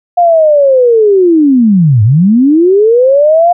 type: linear two-way sweep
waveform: sine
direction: down then up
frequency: 712 to 100.4 to 712 Hz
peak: -3 dBFS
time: 0.17-3.53 s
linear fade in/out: 10 ms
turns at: 2.03 s
effects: none